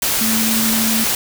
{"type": "tone in noise", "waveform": "sine", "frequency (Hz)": 222.9, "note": "A3", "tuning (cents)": 23, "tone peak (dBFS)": -18, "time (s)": [0.21, 1.04], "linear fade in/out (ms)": 2, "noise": "white", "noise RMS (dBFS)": -18, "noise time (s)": [0.02, 1.15], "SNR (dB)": -3, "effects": []}